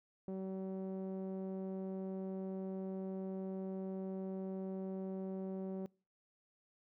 sawtooth tone with low-pass filter, 190.2 Hz, F#3, 48 cents sharp, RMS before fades -42 dBFS, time 0.28-5.86 s, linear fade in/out 0 ms, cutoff 500 Hz, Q 1.5, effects noise-tail reverb RT60 0.4 s tail -26 dB re dry

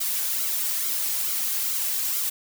blue noise with flanger, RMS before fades -26 dBFS, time 0-2.3 s, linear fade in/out 10 ms, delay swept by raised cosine 1.1 to 3 ms, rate 2.3 Hz, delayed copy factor -0.65, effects none

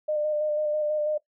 sine tone with vibrato, 604 Hz, D5, 48 cents sharp, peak -23 dBFS, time 0.08-1.18 s, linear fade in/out 10 ms, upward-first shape square, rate 6.1 Hz, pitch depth 18 cents each way, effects noise-tail reverb RT60 0.1 s tail -18 dB re dry

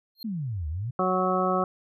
square tone with exponential growth, 4216 Hz, C8, 12 cents sharp, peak -35 dBFS, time 0.15-0.23 s, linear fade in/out 2 ms, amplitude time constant 17 ms
sine exponential two-way sweep, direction down then up, 235.6 to 72.6 to 130 Hz, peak -28 dBFS, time 0.24-0.91 s, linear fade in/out 10 ms, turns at 0.68 s
harmonic tone, 185 Hz, F#3, in tune, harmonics 1 / 2 / 3 / 4 / 6 / 7, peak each -29 / -29 / -29 / -29 / -29 / -29 dBFS, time 0.99-1.64 s, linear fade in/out 2 ms
effects none

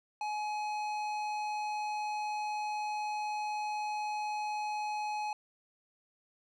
sine tone with tanh clipping, 844 Hz, G#5, 28 cents sharp, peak -35 dBFS, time 0.21-5.33 s, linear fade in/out 2 ms, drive 14 dB, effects none

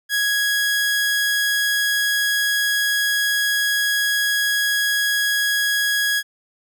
sawtooth tone, 1661.2 Hz, G#6, in tune, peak -14 dBFS, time 0.09-6.23 s, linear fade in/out 50 ms, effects none

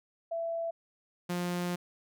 sine / sawtooth tone pair in turn, 667 / 176.67 Hz, E5 / F3, +20 / +20 cents, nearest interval octave + major seventh, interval 2300 cents, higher first, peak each -31 / -27 dBFS, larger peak second, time 0.31-0.71 / 1.29-1.76 s, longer second, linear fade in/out 10 ms, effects none

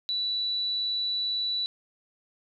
sine tone, 3951 Hz, B7, in tune, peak -26 dBFS, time 0.09-1.66 s, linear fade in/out 0 ms, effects none

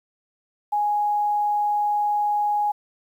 sine tone, 830.6 Hz, G#5, in tune, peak -19 dBFS, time 0.72-2.72 s, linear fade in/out 10 ms, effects 9-bit

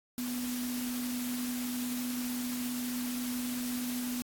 sine tone in noise, 246.9 Hz, B3, in tune, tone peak -33 dBFS, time 0.18-4.22 s, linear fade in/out 0 ms, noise white, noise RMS -41 dBFS, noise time 0.18-4.22 s, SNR +5 dB, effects AAC 64 kbps

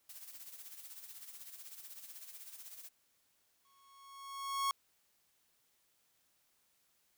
blue noise with tremolo, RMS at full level -49 dBFS, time 0.09-2.89 s, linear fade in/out 5 ms, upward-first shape sine, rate 16 Hz, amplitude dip 60%
45% pulse tone with exponential growth, 1100 Hz, C#6, 14 cents flat, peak -30 dBFS, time 3.65-4.71 s, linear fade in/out 1 ms, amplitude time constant 230 ms
effects white hiss -75 dBFS RMS until 7.17 s

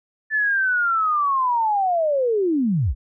sine linear sweep, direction down, 1760 to 42.01 Hz, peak -17 dBFS, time 0.3-2.95 s, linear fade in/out 50 ms, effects none

